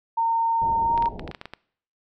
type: tone with pitch glide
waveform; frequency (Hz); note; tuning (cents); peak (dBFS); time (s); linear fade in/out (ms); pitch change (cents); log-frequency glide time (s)
sine; 915 to 928.8; A#5 to A#5; -32 to -7; -19; 0.17-1.09; 10; +25; 0.84-0.94
type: low-pass noise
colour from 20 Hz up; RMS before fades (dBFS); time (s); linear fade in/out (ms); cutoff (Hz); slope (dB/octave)
pink; -36; 0.61-1.31; 5; 870; 96
type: clicks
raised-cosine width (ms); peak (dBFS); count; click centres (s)
0.3; -19; 10; 0.977 / 1.024 / 1.058 / 1.195 / 1.277 / 1.314 / 1.348 / 1.414 / 1.456 / 1.536
effects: noise-tail reverb RT60 0.6 s tail -22 dB re dry